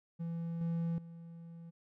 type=tone with level steps; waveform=triangle; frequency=167.4 Hz; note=E3; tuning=27 cents sharp; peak=-34 / -30 / -45 dBFS; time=0.19-1.71 s; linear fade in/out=20 ms; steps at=0.61 / 0.98 s; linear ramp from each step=2 ms; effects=none